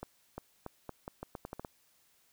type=accelerating click train; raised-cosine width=1 ms; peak=-26 dBFS; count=11; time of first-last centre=0.03-1.648 s; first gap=350 ms; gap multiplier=0.81; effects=white hiss -69 dBFS RMS until 2.32 s